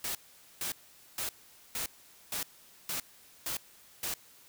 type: noise bursts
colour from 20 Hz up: white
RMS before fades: -35 dBFS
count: 8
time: 0.04-4.14 s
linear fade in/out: 2 ms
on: 110 ms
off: 460 ms
effects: white hiss -58 dBFS RMS until 4.48 s